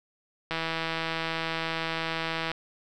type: click train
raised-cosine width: 0.3 ms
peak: -14 dBFS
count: 328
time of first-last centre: 0.51-2.516 s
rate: 163 Hz
effects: none